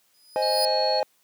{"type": "tone with exponential growth", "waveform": "sawtooth", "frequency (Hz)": 4978, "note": "D#8", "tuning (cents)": 0, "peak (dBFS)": -20, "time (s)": [0.14, 0.65], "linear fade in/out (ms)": 1, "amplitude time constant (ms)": 110}
{"type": "chord", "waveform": "triangle", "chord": "Ab major", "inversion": "first", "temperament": "equal", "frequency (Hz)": [523.3, 622.3, 830.6], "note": ["C5", "Eb5", "Ab5"], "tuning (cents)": [0, 0, 0], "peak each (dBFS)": -24, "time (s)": [0.36, 1.03], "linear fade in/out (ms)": 0}
{"type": "tone", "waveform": "sine", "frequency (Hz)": 4336, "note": "C#8", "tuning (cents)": -39, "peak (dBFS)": -26, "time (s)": [0.42, 1], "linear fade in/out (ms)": 5}
{"effects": ["white hiss -65 dBFS RMS until 1.23 s", "high-pass 150 Hz 12 dB/octave"]}